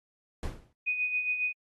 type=noise with exponential decay; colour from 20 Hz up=brown; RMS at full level=-30 dBFS; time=0.43-0.73 s; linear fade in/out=1 ms; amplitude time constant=65 ms
type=tone with tremolo; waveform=sine; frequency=2489 Hz; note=D#7; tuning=in tune; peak=-25 dBFS; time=0.86-1.53 s; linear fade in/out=20 ms; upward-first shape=sine; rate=7.3 Hz; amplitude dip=55%
effects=AAC 32 kbps